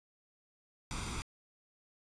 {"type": "noise with comb filter", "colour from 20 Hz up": "pink", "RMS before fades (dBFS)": -39, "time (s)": [0.91, 1.22], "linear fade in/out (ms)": 0, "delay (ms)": 0.84, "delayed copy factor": 0.65, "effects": ["resampled to 22050 Hz"]}